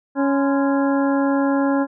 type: harmonic tone with a mistuned harmonic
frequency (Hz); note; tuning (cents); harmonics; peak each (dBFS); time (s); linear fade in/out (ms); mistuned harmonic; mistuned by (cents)
277.2; C#4; 0; 1 / 2 / 3 / 4 / 5 / 6; -17 / -23 / -27 / -29 / -31 / -33; 0.15-1.87; 50; 4; -120
effects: none